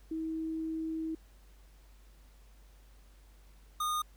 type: tone pair in turn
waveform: sine / square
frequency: 320.7 / 1227 Hz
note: E4 / D#6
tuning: -48 / -25 cents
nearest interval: octave + major seventh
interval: 2323 cents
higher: second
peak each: -33 / -31 dBFS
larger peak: second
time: 0.11-1.15 / 3.8-4.02 s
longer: first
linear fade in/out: 5 ms
effects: added 49 Hz sine -55 dBFS peak until 4.16 s + pink hiss -66 dBFS RMS until 4.16 s